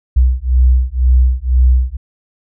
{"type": "beating tone pair", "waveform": "sine", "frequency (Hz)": [62, 64], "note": ["B1", "C2"], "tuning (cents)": [7, -38], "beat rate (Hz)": 2, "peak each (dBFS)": -11, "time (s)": [0.16, 1.97], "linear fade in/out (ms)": 10, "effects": []}